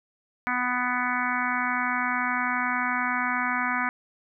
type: harmonic tone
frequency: 248.3 Hz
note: B3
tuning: 9 cents sharp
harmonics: 1 / 3 / 4 / 5 / 6 / 7 / 8 / 9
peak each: -33 / -34 / -31 / -31 / -30 / -33 / -34 / -33 dBFS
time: 0.47-3.89 s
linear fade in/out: 0 ms
effects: none